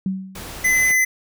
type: tone with exponential decay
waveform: sine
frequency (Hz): 190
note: F#3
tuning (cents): +46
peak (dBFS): -17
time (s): 0.06-0.57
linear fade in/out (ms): 2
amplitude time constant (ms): 110
type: noise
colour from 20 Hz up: pink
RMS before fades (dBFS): -34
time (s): 0.35-0.92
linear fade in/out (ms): 5
type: tone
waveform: square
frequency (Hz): 2026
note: B6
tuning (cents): +44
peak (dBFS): -15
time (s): 0.64-1.05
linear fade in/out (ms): 10
effects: none